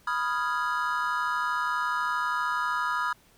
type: chord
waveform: triangle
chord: F half-diminished seventh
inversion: second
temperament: equal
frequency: 987.8 / 1244.5 / 1396.9 / 1661.2 Hz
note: Cb6 / Eb6 / F6 / Ab6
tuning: 0 / 0 / 0 / 0 cents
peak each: -29 / -28 / -30 / -32 dBFS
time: 0.07-3.13 s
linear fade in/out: 5 ms
effects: pink hiss -60 dBFS RMS until 3.37 s